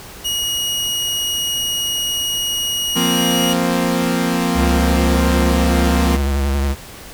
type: tone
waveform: sawtooth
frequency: 2890 Hz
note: F#7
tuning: 41 cents flat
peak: -15 dBFS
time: 0.24-3.54 s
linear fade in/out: 20 ms
type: chord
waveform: sawtooth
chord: F suspended fourth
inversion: none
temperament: equal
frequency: 174.61 / 233.1 / 261.6 Hz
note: F3 / Bb3 / C4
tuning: 0 / 0 / 0 cents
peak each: -16 dBFS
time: 2.95-6.17 s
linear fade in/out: 20 ms
type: tone with vibrato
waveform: square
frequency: 69.3 Hz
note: C#2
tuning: in tune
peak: -16 dBFS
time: 4.54-6.76 s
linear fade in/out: 50 ms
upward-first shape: sine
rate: 11 Hz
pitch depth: 47 cents each way
effects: pink hiss -36 dBFS RMS until 7.13 s